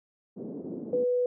pink band-pass noise, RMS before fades -38 dBFS, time 0.36-1.05 s, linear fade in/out 20 ms, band 210 to 410 Hz, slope 24 dB/octave
sine tone, 493.9 Hz, B4, in tune, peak -23 dBFS, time 0.93-1.26 s, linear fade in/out 2 ms
effects none

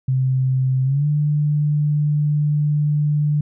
sine tone with pitch glide, 130.81 to 148.54 Hz, C3 to D3, 0 to +20 cents, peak -15 dBFS, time 0.08-3.41 s, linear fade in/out 5 ms, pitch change +220 cents, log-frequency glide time 0.84-1.06 s, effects none

